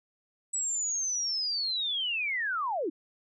sine linear sweep, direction down, 7902 to 272.6 Hz, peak -28 dBFS, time 0.53-2.9 s, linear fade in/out 10 ms, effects none

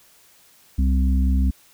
harmonic tone, 65.41 Hz, C2, in tune, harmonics 1 / 3 / 4, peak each -16 / -26 / -28 dBFS, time 0.78-1.51 s, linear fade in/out 10 ms, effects white hiss -54 dBFS RMS until 1.73 s

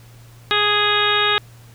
harmonic tone, 415.3 Hz, G#4, in tune, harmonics 1 / 2 / 3 / 4 / 5 / 6 / 7 / 8 / 9, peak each -24 / -27 / -21 / -22 / -27 / -25 / -27 / -25 / -21 dBFS, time 0.51-1.38 s, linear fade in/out 0 ms, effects added 117 Hz sine -42 dBFS peak until 1.74 s + pink hiss -50 dBFS RMS until 1.74 s

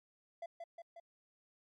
triangle tone with echo, 676 Hz, E5, 43 cents sharp, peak -39 dBFS, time 0.42-0.46 s, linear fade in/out 5 ms, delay 180 ms, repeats 3, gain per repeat -3 dB, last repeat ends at 1 s, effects MP3 48 kbps

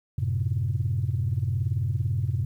sine chord, F# diminished, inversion none, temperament equal, 92.5 / 110 / 130.81 Hz, F#2 / A2 / C3, 0 / 0 / 0 cents, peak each -27 dBFS, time 0.18-2.45 s, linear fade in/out 5 ms, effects tanh soft clip ceiling -16 dBFS + 10-bit

